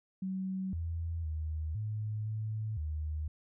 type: tone with pitch steps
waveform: sine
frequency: 189.2 / 83.3 / 78.3 / 107.2 / 108.7 / 76.9 Hz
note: F#3 / E2 / D#2 / A2 / A2 / D#2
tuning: +39 / +19 / +11 / -45 / -21 / -20 cents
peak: -33 dBFS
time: 0.22-3.28 s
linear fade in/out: 5 ms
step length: 510 ms
effects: none